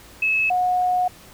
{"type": "tone pair in turn", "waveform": "sine", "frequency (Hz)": [2591, 727.1], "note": ["E7", "F#5"], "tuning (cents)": [-30, -30], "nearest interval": "octave + minor seventh", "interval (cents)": 2200, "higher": "first", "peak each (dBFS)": -17, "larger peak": "neither", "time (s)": [[0.22, 0.5], [0.5, 1.08]], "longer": "second", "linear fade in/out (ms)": 5, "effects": ["pink hiss -46 dBFS RMS until 1.33 s"]}